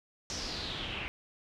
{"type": "noise with low-pass filter sweep", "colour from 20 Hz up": "pink", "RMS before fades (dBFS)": -38, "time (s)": [0.3, 1.08], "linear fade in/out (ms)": 0, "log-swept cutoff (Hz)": [5900, 2500], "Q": 5.2, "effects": []}